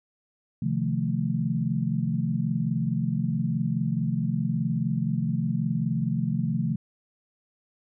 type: chord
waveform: sine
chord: F dominant seventh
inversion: second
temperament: equal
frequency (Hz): 130.81 / 155.56 / 174.61 / 220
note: C3 / Eb3 / F3 / A3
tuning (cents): 0 / 0 / 0 / 0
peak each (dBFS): -29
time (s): 0.62-6.76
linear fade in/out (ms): 5
effects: none